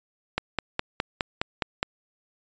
click train, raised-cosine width 0.3 ms, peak -8 dBFS, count 8, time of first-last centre 0.38-1.829 s, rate 4.83 Hz, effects resampled to 16000 Hz

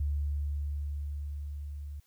sine tone with level ramp, 72.5 Hz, D2, 22 cents flat, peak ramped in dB -27 to -38 dBFS, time 0-2 s, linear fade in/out 5 ms, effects white hiss -70 dBFS RMS until 2.06 s

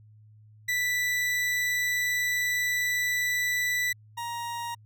40% pulse tone pair in turn, 1975.5 / 940.7 Hz, B6 / A#5, 0 / +15 cents, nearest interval octave + minor second, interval 1285 cents, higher first, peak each -24 / -31 dBFS, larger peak first, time 0.68-3.93 / 4.17-4.75 s, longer first, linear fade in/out 10 ms, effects added 107 Hz sine -51 dBFS peak until 4.85 s

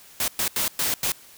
white noise bursts at uneven times, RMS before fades -24 dBFS, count 5, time 0.2-0.28 / 0.39-0.48 / 0.56-0.68 / 0.79-0.94 / 1.03-1.12 s, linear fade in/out 2 ms, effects white hiss -49 dBFS RMS until 1.37 s

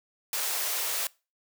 white high-pass noise, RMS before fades -30 dBFS, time 0.33-1.07 s, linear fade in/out 2 ms, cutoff 440 Hz, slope 24 dB/octave, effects noise-tail reverb RT60 0.3 s tail -23 dB re dry

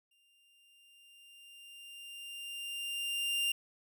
45% pulse tone with exponential growth, 2794 Hz, F7, in tune, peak -29 dBFS, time 0.11-3.52 s, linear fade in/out 5 ms, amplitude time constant 740 ms, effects none

